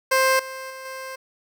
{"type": "tone with level steps", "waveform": "15% pulse", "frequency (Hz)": 525, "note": "C5", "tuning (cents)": 6, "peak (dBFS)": [-10, -26, -29, -26], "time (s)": [0.11, 1.16], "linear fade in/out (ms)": 10, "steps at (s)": [0.39, 0.7, 0.85], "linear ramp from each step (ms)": 5, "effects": []}